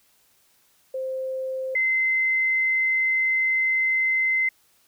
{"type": "tone pair in turn", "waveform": "sine", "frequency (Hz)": [523.3, 2064], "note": ["C5", "C7"], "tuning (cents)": [0, -24], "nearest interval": "2 octaves", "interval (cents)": 2376, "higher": "second", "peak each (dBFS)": [-26, -19], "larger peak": "second", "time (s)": [[0.94, 1.75], [1.75, 4.49]], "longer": "second", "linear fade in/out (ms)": 5, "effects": ["white hiss -62 dBFS RMS until 4.87 s"]}